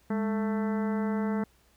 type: harmonic tone with a mistuned harmonic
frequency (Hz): 221.3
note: A3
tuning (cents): +10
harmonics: 1 / 2 / 3 / 4 / 5 / 6 / 7 / 8 / 9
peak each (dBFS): -27 / -35 / -41 / -40 / -46 / -44 / -47 / -50 / -49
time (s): 0.1-1.44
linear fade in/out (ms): 5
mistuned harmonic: 1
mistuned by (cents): -110
effects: added 60 Hz sine -65 dBFS peak until 1.76 s + pink hiss -65 dBFS RMS until 1.76 s